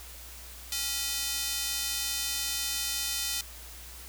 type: tone with high-pass filter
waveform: square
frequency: 277.2 Hz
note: C#4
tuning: in tune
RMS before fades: -32 dBFS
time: 0.72-3.41 s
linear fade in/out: 2 ms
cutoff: 4100 Hz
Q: 0.89
effects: added 60 Hz sine -47 dBFS peak until 4.08 s + white hiss -47 dBFS RMS until 4.08 s